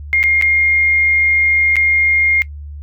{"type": "tone with dropouts", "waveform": "sine", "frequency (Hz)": 2127, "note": "C7", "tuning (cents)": 28, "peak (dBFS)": -10, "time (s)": [0.13, 2.42], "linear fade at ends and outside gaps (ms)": 0, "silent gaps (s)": [[0.23, 0.238], [0.413, 0.423], [1.757, 1.766]], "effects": ["noise-tail reverb RT60 0.1 s tail -19 dB re dry", "added 73 Hz sine -27 dBFS peak until 2.82 s"]}